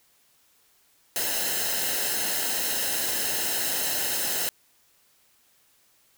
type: noise with comb filter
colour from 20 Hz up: white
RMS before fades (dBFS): -27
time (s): 1.16-4.49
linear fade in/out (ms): 0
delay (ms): 0.86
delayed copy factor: -0.65
effects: white hiss -63 dBFS RMS until 6.17 s